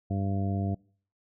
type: harmonic tone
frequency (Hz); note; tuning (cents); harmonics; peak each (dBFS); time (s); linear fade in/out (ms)
98.1; G2; +2; 1 / 2 / 3 / 4 / 5 / 6 / 7; -28 / -32 / -37 / -43 / -47 / -48 / -39; 0.1-0.75; 10
effects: noise-tail reverb RT60 0.5 s tail -25 dB re dry